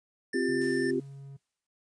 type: tone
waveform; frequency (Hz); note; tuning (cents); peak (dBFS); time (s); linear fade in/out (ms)
square; 1784; A6; +23; -35; 0.33-0.91; 5
type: chord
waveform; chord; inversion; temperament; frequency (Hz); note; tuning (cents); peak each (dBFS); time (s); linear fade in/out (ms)
sine; C suspended fourth; none; just; 261.6 / 348.8 / 392.4; C4 / F4 / G4; 0 / -2 / +2; -30; 0.34-1; 5
type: tone with pitch glide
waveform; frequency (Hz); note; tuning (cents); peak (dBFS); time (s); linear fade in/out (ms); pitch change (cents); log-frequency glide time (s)
triangle; 139.3 to 138.1; C#3 to C#3; +9 to -6; -40; 0.48-1.37; 10; -15; 0.75-0.98
type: noise with exponential decay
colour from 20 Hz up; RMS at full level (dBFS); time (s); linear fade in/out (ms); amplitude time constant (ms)
white; -50; 0.61-1.67; 5; 230
effects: noise-tail reverb RT60 0.1 s tail -20 dB re dry + resampled to 22050 Hz